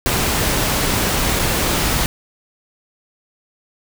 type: noise with dropouts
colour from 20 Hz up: pink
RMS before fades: -18 dBFS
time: 0.06-2.06 s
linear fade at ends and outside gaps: 0 ms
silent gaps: 1.391-1.395 s
effects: none